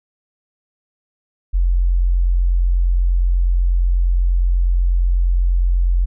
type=tone; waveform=sine; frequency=44.17 Hz; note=F1; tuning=20 cents sharp; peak=-12 dBFS; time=1.53-6.06 s; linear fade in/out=20 ms; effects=none